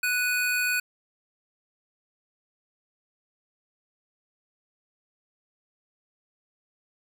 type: tone pair together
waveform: square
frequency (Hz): 1480 / 2489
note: F#6 / D#7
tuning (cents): 0 / 0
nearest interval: major sixth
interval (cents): 900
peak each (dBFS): -27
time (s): 0.03-0.8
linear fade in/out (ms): 5
effects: none